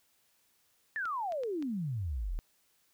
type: exponential sweep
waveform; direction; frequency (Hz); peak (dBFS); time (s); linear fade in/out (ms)
sine; down; 1818 to 34.73; -32; 0.96-2.39; 0
type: clicks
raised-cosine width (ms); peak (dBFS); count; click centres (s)
0.2; -31; 4; 1.055 / 1.322 / 1.435 / 1.625
effects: white hiss -71 dBFS RMS until 2.93 s